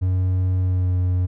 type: tone with pitch glide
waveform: triangle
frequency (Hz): 92.3 to 90.66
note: F#2 to F#2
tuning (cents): -4 to -35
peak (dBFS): -15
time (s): 0.01-1.27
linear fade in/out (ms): 20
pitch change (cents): -31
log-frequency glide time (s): 0.59-0.95
effects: none